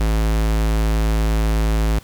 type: tone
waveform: square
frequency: 54.2 Hz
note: A1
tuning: 25 cents flat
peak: -16 dBFS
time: 0-1.99 s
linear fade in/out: 5 ms
effects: pink hiss -46 dBFS RMS until 2.03 s